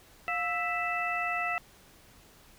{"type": "harmonic tone with a mistuned harmonic", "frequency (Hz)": 660, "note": "E5", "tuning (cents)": 2, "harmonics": [1, 2, 3, 4], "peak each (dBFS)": [-34, -34, -34, -34], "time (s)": [0.28, 1.58], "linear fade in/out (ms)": 0, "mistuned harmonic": 1, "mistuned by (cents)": 120, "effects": ["pink hiss -57 dBFS RMS until 2.58 s"]}